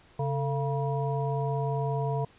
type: harmonic tone with a mistuned harmonic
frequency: 137.6 Hz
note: C#3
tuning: 12 cents flat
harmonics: 1 / 3 / 5 / 7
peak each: -28 / -33 / -35 / -36 dBFS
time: 0.19-2.25 s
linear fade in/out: 5 ms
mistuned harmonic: 3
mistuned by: +130 cents
effects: pink hiss -58 dBFS RMS until 2.38 s + resampled to 8000 Hz